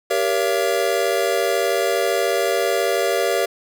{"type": "chord", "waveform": "square", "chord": "G diminished seventh", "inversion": "none", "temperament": "just", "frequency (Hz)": [392, 470.4, 564.5, 677.4], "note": ["G4", "Bb4", "Db5", "Fb5"], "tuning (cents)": [0, 16, 31, 47], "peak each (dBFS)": -24, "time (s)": [0.1, 3.46], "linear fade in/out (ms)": 10, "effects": []}